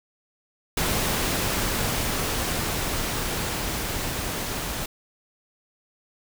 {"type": "noise with level ramp", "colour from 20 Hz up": "pink", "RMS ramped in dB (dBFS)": [-24, -30], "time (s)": [0.77, 4.86], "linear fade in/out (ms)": 5, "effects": []}